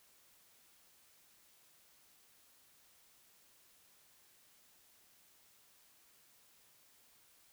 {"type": "silence", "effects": ["white hiss -67 dBFS RMS until 7.52 s"]}